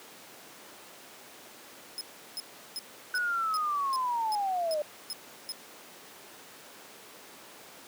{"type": "tone bursts", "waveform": "sawtooth", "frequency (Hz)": 5130, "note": "E8", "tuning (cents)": -48, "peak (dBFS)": -31, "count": 10, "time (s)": [1.98, 5.52], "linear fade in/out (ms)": 0, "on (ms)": 30, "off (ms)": 360}
{"type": "linear sweep", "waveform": "sine", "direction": "down", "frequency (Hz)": [1491, 586], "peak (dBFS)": -27, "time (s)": [3.14, 4.82], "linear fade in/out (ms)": 2}
{"effects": ["pink hiss -49 dBFS RMS until 7.87 s", "high-pass 300 Hz 12 dB/octave"]}